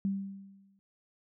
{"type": "tone with exponential decay", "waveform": "sine", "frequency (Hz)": 195.9, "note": "G3", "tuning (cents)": -1, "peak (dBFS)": -26, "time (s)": [0.05, 0.79], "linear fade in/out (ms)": 0, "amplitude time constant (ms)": 160, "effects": []}